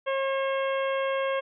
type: harmonic tone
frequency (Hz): 540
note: C#5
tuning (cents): -45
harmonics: 1 / 2 / 3 / 4 / 5 / 6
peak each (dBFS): -26 / -32 / -36 / -38 / -40 / -42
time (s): 0.06-1.41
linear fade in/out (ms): 20
effects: none